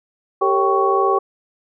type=tone cluster; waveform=sine; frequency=392.1 / 454.5 / 549 / 779 / 1114 Hz; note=G4 / A#4 / C#5 / G5 / C#6; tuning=0 / -44 / -17 / -11 / +8 cents; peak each=-18 / -23 / -25 / -21 / -18 dBFS; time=0.41-1.19 s; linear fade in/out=10 ms; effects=none